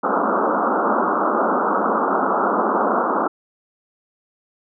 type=band-pass noise; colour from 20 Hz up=white; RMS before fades=-19 dBFS; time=0.03-3.28 s; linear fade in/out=10 ms; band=190 to 1400 Hz; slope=96 dB/octave; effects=none